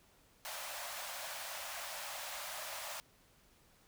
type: high-pass noise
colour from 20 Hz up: pink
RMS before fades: -44 dBFS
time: 0.45-3 s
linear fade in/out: 0 ms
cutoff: 550 Hz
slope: 96 dB/octave
effects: pink hiss -67 dBFS RMS until 3.87 s